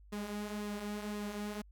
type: tone with flanger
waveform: sawtooth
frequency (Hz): 207.7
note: G#3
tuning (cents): 0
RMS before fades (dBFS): -40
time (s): 0.12-1.62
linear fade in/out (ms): 10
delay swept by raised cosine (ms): 1.3 to 6.8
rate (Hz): 1.9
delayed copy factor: -0.5
effects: added 50 Hz sine -55 dBFS peak until 1.71 s